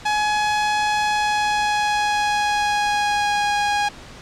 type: tone with pitch glide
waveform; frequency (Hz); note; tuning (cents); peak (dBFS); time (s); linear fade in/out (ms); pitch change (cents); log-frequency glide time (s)
sawtooth; 842 to 823.2; G#5 to G#5; +24 to -16; -14; 0.05-3.89; 10; -40; 1.04-3.53
effects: pink hiss -40 dBFS RMS until 4.21 s + low-pass 6000 Hz 12 dB/octave